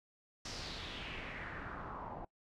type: noise with low-pass filter sweep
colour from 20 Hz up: pink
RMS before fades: -45 dBFS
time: 0.45-2.25 s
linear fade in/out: 5 ms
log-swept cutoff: 5700 to 780 Hz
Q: 3.3
effects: noise-tail reverb RT60 0.1 s tail -21 dB re dry